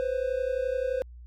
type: tone pair together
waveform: triangle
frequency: 500 / 531.6 Hz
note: B4 / C5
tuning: +21 / +27 cents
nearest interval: minor second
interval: 106 cents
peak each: -27 dBFS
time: 0-1.02 s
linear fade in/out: 0 ms
effects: added 60 Hz sine -43 dBFS peak until 1.26 s + AAC 64 kbps